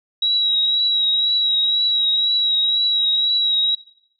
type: tone with vibrato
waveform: sine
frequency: 3859 Hz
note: B7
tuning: 41 cents flat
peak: -15 dBFS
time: 0.22-3.75 s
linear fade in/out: 5 ms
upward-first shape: triangle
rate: 2 Hz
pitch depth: 31 cents each way
effects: noise-tail reverb RT60 0.7 s tail -20 dB re dry